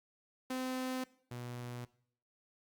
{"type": "tone pair in turn", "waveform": "sawtooth", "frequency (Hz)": [257.3, 121.78], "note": ["C4", "B2"], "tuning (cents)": [-29, -24], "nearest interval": "octave + minor second", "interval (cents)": 1295, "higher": "first", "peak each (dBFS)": [-32, -38], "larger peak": "first", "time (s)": [[0.5, 1.04], [1.31, 1.85]], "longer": "neither", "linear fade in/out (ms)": 5, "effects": ["noise-tail reverb RT60 0.6 s tail -20 dB re dry", "Opus 48 kbps"]}